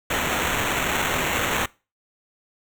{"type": "noise with sample-and-hold", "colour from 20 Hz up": "blue", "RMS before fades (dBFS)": -24, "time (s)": [0.1, 1.66], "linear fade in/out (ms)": 5, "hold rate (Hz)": 4900, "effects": ["noise-tail reverb RT60 0.3 s tail -22 dB re dry"]}